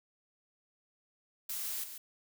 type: noise with echo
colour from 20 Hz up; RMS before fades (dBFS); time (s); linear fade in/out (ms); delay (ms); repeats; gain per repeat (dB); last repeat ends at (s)
blue; -38; 1.49-1.84; 5; 140; 1; -8; 1.98
effects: none